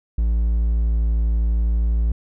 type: tone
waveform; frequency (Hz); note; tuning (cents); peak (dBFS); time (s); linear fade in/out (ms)
triangle; 56.2; A1; +37; -14; 0.18-2.12; 5
effects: none